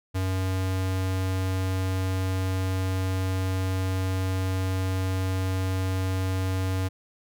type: tone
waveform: square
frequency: 94 Hz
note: F#2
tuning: 28 cents sharp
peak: -25 dBFS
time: 0.14-6.89 s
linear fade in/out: 20 ms
effects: none